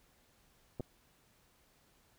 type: clicks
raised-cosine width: 2 ms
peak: -27 dBFS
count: 2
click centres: 0.798 / 0.806 s
effects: pink hiss -69 dBFS RMS until 2.18 s